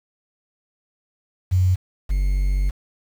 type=tone pair in turn; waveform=sine / triangle; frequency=92 / 47.4 Hz; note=F#2 / F#1; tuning=-9 / +43 cents; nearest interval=major seventh; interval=1148 cents; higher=first; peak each=-14 / -15 dBFS; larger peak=first; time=1.51-1.76 / 2.09-2.71 s; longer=second; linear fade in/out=20 ms; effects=7-bit